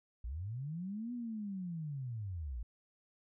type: linear two-way sweep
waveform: sine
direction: up then down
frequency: 51.91 to 246.9 to 51.91 Hz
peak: -38 dBFS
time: 0.24-2.63 s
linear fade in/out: 5 ms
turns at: 1.13 s
effects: none